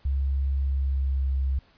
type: tone with pitch glide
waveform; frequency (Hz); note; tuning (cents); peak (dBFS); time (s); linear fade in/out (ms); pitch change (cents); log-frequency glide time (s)
sine; 68.2 to 66.95; C#2 to C2; -28 to +40; -22; 0.05-1.59; 5; -32; 0.59-1.33
effects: pink hiss -60 dBFS RMS until 1.77 s + resampled to 11025 Hz